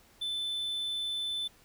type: tone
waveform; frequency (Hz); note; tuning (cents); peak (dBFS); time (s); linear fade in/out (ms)
triangle; 3520; A7; 0; -30; 0.21-1.48; 10
effects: pink hiss -61 dBFS RMS until 1.64 s